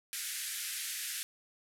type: band-pass noise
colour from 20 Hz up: white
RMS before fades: -39 dBFS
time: 0.13-1.23 s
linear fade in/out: 0 ms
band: 1500 to 13000 Hz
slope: 48 dB/octave
effects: none